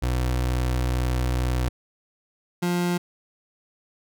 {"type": "tone pair in turn", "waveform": "30% pulse", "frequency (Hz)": [62.2, 175.93], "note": ["B1", "F3"], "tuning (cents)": [13, 13], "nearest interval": "octave + tritone", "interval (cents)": 1800, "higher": "second", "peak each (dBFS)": -19, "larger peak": "neither", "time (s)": [[0.02, 1.69], [2.62, 2.98]], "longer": "first", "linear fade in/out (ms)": 10, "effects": []}